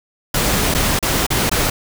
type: noise with dropouts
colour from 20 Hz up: pink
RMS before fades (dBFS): -17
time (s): 0.34-1.7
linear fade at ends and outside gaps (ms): 5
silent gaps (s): 0.741-0.747 / 0.991-1.026 / 1.266-1.303 / 1.496-1.514
effects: none